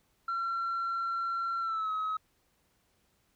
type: tone with pitch glide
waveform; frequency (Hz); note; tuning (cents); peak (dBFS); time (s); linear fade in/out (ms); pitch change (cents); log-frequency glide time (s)
sine; 1361 to 1277.2; F6 to D#6; -45 to +45; -28; 0.28-2.17; 5; -110; 1.61-1.91
effects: tanh soft clip ceiling -28 dBFS + pink hiss -72 dBFS RMS until 3.35 s